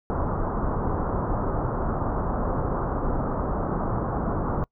pink low-pass noise, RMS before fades -26 dBFS, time 0.1-4.64 s, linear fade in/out 0 ms, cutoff 1300 Hz, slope 48 dB/octave, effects noise-tail reverb RT60 0.1 s tail -26 dB re dry

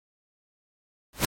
pink noise with exponential growth, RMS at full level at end -19 dBFS, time 1.13-1.25 s, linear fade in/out 1 ms, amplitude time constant 26 ms, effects MP3 64 kbps

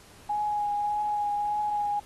sine tone with vibrato, 830.6 Hz, G#5, in tune, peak -25 dBFS, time 0.29-2 s, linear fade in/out 10 ms, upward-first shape triangle, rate 1.7 Hz, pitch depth 19 cents each way, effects pink hiss -53 dBFS RMS until 2.05 s + AAC 32 kbps

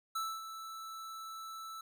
square tone with ADSR envelope, 1318.5 Hz, E6, in tune, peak -34 dBFS, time 0.15-1.81 s, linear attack 9 ms, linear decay 250 ms, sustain -10 dB, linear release 4 ms, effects none

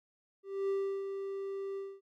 triangle tone with ADSR envelope, 392 Hz, G4, in tune, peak -27 dBFS, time 0.43-2.01 s, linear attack 260 ms, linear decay 340 ms, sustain -7 dB, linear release 240 ms, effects none

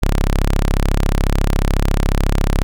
sawtooth tone, 34.07 Hz, C#1, 29 cents flat, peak -9 dBFS, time 0.02-2.63 s, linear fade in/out 0 ms, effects none

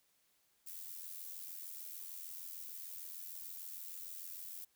violet noise with amplitude modulation, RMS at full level -45 dBFS, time 0.66-4.65 s, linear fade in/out 10 ms, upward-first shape sine, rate 86.6 Hz, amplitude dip 60%, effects white hiss -75 dBFS RMS until 4.75 s

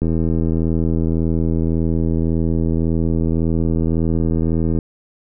click train, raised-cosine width 3 ms, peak -7 dBFS, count 391, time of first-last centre 0.02-4.788 s, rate 81.8 Hz, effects none

